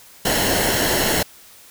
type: noise with comb filter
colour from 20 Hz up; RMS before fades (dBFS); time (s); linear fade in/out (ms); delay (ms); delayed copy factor
pink; -19; 0.25-1.23; 5; 0.83; -0.6
effects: white hiss -46 dBFS RMS until 1.7 s